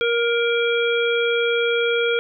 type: harmonic tone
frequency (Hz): 469.9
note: A#4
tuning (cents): +14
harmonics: 1 / 3 / 5 / 7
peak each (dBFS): -19 / -24 / -26 / -27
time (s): 0.01-2.19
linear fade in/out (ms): 0
effects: none